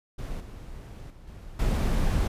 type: noise with level steps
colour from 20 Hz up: brown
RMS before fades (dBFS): -34 / -41 / -48 / -43 / -24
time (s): 0.18-2.28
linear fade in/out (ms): 10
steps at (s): 0.4 / 1.1 / 1.27 / 1.59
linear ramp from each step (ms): 5
effects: resampled to 32000 Hz